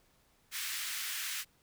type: high-pass noise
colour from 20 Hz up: pink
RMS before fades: -38 dBFS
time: 0.51-1.45 s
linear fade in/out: 50 ms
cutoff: 1600 Hz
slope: 24 dB/octave
effects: pink hiss -69 dBFS RMS until 1.62 s